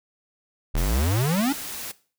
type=exponential sweep; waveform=square; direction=up; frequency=35.75 to 296.2 Hz; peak=-21 dBFS; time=0.74-1.53 s; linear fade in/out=10 ms
type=noise; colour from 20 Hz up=white; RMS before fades=-34 dBFS; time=0.77-1.92 s; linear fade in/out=10 ms
effects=noise-tail reverb RT60 0.4 s tail -18 dB re dry